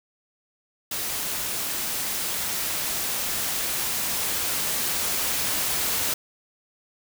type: noise with level ramp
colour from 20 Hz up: white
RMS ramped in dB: -29 to -25 dBFS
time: 0.91-6.14 s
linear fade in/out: 5 ms
effects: none